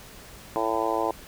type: harmonic tone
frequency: 111.7 Hz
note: A2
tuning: 27 cents sharp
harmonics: 3 / 4 / 5 / 6 / 7 / 8 / 9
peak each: -31 / -31 / -31 / -31 / -31 / -31 / -31 dBFS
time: 0.56-1.11 s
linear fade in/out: 0 ms
effects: pink hiss -46 dBFS RMS until 1.27 s